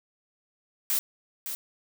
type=noise with echo; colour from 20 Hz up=blue; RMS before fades=-26 dBFS; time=0.9-0.99 s; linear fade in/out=0 ms; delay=560 ms; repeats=1; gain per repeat=-8 dB; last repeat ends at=1.55 s; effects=none